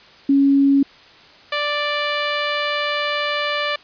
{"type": "tone pair in turn", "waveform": ["sine", "10% pulse"], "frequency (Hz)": [277.2, 587.4], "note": ["C#4", "D5"], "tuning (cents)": [0, 0], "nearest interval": "octave + minor second", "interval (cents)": 1300, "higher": "second", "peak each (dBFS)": -11, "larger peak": "neither", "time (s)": [[0.29, 0.83], [1.52, 3.76]], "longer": "second", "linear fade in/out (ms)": 5, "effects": ["white hiss -46 dBFS RMS until 3.83 s", "resampled to 11025 Hz"]}